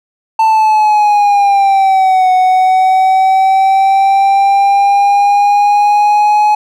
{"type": "exponential two-way sweep", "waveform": "triangle", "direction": "down then up", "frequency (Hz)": [890, 740, 844], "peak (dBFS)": -4, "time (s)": [0.39, 6.55], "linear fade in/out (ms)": 5, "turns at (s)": 2.31, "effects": []}